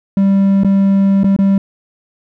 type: tone with dropouts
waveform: triangle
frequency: 196 Hz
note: G3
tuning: in tune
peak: -6 dBFS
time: 0.17-1.58 s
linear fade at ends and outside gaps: 2 ms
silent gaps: 0.635-0.646 / 1.234-1.243 / 1.364-1.388 s
effects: none